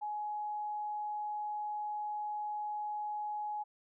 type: tone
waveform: sine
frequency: 840 Hz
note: G#5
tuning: 19 cents sharp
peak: -35 dBFS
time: 0.01-3.64 s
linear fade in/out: 20 ms
effects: none